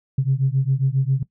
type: beating tone pair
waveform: sine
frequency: 130.81 / 138.21 Hz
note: C3 / C#3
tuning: 0 / -5 cents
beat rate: 7.4 Hz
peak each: -19 dBFS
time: 0.18-1.23 s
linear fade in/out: 5 ms
effects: noise-tail reverb RT60 0.1 s tail -18 dB re dry + tanh soft clip ceiling -9 dBFS